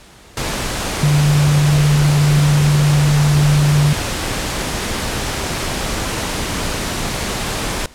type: tone in noise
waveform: sine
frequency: 146.83 Hz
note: D3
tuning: in tune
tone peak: -10 dBFS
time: 1.03-3.93 s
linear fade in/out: 2 ms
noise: pink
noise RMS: -21 dBFS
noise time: 0.37-7.86 s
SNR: +8 dB
effects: pink hiss -43 dBFS RMS until 7.94 s + low-pass 10000 Hz 12 dB/octave